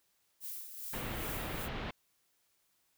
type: noise with tremolo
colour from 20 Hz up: violet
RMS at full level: -42 dBFS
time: 0.4-1.69 s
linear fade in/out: 50 ms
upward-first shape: sine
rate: 2.5 Hz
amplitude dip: 55%
type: low-pass noise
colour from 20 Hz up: pink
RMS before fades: -40 dBFS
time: 0.93-1.91 s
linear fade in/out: 5 ms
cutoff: 3500 Hz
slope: 24 dB/octave
type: click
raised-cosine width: 2 ms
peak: -30 dBFS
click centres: 1.545 s
effects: white hiss -75 dBFS RMS until 2.97 s